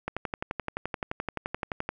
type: click train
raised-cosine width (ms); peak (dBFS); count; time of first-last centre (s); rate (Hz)
0.5; -15; 22; 0.08-1.89; 11.6
effects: none